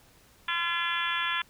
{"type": "harmonic tone", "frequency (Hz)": 341.6, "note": "F4", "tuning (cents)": -38, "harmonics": [3, 4, 5, 6, 7, 8, 9, 10], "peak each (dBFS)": [-34, -34, -32, -38, -36, -38, -38, -35], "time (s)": [0.48, 1.42], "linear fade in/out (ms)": 5, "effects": ["pink hiss -59 dBFS RMS until 1.49 s"]}